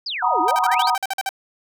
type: exponential two-way sweep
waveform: sine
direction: down then up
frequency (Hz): 5274 to 299.8 to 5274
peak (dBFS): -24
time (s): 0.06-0.9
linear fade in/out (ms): 5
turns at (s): 0.41
type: chord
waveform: sine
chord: B major seventh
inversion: second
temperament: equal with one note detuned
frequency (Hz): 740 / 932.3 / 968.6 / 1244.5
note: F#5 / A#5 / B5 / D#6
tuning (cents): 0 / 0 / -34 / 0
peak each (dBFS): -22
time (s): 0.22-0.96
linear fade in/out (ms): 10
type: tone bursts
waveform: sawtooth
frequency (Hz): 775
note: G5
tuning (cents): -20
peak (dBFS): -17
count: 11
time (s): 0.48-1.291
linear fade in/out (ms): 2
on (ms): 31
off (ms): 47
effects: none